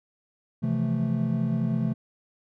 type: chord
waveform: triangle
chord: F major seventh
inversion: second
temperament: equal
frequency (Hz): 130.81 / 164.81 / 174.61 / 220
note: C3 / E3 / F3 / A3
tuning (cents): 0 / 0 / 0 / 0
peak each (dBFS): -26 / -28 / -30 / -25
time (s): 0.62-1.94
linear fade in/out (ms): 20
effects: none